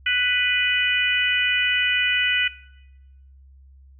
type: harmonic tone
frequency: 495.1 Hz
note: B4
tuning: 4 cents sharp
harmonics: 3 / 4 / 5 / 6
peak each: -24 / -24 / -24 / -24 dBFS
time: 0.06-2.48 s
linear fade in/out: 5 ms
effects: noise-tail reverb RT60 1.0 s tail -21 dB re dry + added 67 Hz sine -46 dBFS peak until 3.99 s